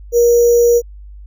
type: tone with sample-and-hold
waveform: sine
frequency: 474.5 Hz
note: A#4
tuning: 31 cents sharp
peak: -7 dBFS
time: 0.12-0.82 s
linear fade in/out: 50 ms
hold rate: 6300 Hz
effects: added 50 Hz sine -32 dBFS peak until 1.26 s